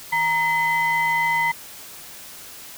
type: ring-modulated tone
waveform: triangle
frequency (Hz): 546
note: C#5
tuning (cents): -26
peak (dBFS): -13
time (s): 0.12-1.52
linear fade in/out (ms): 10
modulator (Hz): 1480
effects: white hiss -40 dBFS RMS until 2.77 s